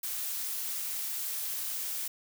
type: noise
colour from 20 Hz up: blue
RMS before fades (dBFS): -35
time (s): 0.03-2.08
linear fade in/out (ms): 5
effects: none